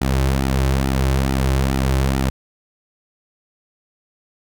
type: tone with flanger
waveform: sawtooth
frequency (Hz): 66.6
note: C2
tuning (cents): +31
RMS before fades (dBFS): -18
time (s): 0.01-2.3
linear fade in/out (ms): 5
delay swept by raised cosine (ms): 1.8 to 4.3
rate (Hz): 2.3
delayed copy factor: -0.65
effects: none